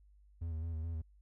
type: tone with vibrato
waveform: triangle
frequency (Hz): 81.3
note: E2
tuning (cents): -23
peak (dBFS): -34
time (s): 0.41-1.02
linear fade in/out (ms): 10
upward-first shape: square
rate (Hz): 4.7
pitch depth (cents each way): 40
effects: added 50 Hz sine -60 dBFS peak until 1.21 s